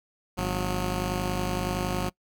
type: tone pair together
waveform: 10% pulse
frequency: 50.77 / 181.4 Hz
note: G#1 / F#3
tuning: -39 / -34 cents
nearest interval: octave + minor seventh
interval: 2205 cents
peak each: -21 dBFS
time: 0.37-2.1 s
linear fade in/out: 20 ms
effects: noise-tail reverb RT60 0.1 s tail -23 dB re dry